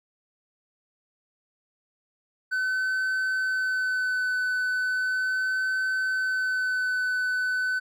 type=tone with vibrato; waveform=triangle; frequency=1514 Hz; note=F#6; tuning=39 cents sharp; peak=-22 dBFS; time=2.51-7.8 s; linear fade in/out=20 ms; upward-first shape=sine; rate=0.37 Hz; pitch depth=12 cents each way; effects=none